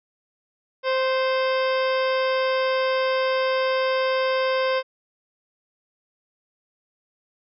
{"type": "harmonic tone with a mistuned harmonic", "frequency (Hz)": 523.3, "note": "C5", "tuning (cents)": 0, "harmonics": [1, 2, 3, 4, 5, 6, 7, 9, 10], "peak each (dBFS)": [-21, -27, -31, -33, -35, -37, -38, -40, -41], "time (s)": [0.83, 4.83], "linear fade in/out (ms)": 50, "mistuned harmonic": 3, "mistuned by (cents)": -19, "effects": []}